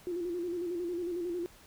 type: tone with vibrato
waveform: sine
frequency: 349.2 Hz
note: F4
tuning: in tune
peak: -32 dBFS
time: 0.07-1.46 s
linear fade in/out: 0 ms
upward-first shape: square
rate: 11 Hz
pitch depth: 49 cents each way
effects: pink hiss -57 dBFS RMS until 1.66 s